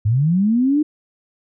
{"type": "linear sweep", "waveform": "sine", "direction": "up", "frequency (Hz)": [98.6, 309.3], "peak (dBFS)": -13, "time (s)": [0.05, 0.83], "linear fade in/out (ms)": 10, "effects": []}